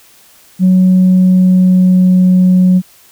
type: tone with pitch glide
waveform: sine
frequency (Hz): 185 to 183.4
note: F#3 to F#3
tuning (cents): 0 to -15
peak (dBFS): -3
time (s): 0.59-2.82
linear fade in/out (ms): 50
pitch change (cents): -15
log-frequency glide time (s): 0.83-2.24
effects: tanh soft clip ceiling -2 dBFS + white hiss -44 dBFS RMS until 3.11 s